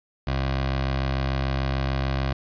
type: tone with notch filter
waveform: 15% pulse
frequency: 66.8 Hz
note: C2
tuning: 36 cents sharp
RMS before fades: -25 dBFS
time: 0.27-2.33 s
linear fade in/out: 5 ms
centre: 230 Hz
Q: 1.5
effects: resampled to 11025 Hz + 9-bit